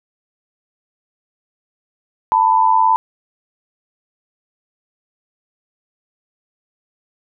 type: tone pair together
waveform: sine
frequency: 893 / 991.9 Hz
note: A5 / B5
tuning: +25 / +7 cents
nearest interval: major second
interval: 182 cents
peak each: -13 dBFS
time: 2.32-2.96 s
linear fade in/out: 0 ms
effects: none